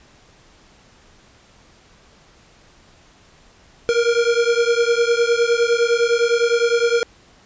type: beating tone pair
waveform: square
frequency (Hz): 466.2 / 476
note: A#4 / A#4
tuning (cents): 0 / +36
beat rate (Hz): 9.8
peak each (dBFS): -18 / -19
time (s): 3.89-7.03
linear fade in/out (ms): 0
effects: pink hiss -51 dBFS RMS until 7.45 s + resampled to 16000 Hz